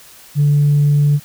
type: tone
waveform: sine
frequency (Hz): 145.6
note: D3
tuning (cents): -15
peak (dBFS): -8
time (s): 0.35-1.2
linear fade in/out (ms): 50
effects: tanh soft clip ceiling -6 dBFS + white hiss -42 dBFS RMS until 1.24 s